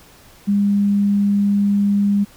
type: tone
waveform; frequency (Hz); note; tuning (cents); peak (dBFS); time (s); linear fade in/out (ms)
sine; 202.1; G#3; -47; -13; 0.47-2.25; 20
effects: pink hiss -47 dBFS RMS until 2.36 s